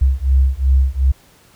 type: beating tone pair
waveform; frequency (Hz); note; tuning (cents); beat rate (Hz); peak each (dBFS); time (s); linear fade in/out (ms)
sine; 65.2 / 67.9; C2 / C#2; -5 / -35; 2.7; -14; 0.01-1.12; 10
effects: pink hiss -50 dBFS RMS until 1.55 s